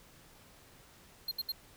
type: tone bursts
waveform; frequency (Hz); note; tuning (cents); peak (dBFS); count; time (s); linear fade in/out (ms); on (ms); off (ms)
square; 4204; C8; +7; -33; 3; 1.28-1.52; 5; 34; 69
effects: pink hiss -59 dBFS RMS until 1.76 s